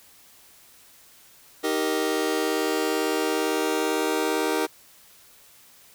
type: chord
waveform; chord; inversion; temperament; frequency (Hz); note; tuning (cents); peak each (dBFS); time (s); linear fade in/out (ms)
sawtooth; Eb major; none; just; 311.1 / 388.9 / 466.7; Eb4 / G4 / Bb4; 0 / -14 / +2; -23; 1.63-4.67; 20
effects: white hiss -53 dBFS RMS until 5.94 s